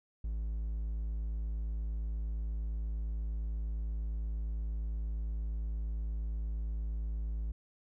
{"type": "tone", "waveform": "triangle", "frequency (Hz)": 54.3, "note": "A1", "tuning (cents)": -22, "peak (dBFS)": -31, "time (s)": [0.24, 7.52], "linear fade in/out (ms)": 5, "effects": []}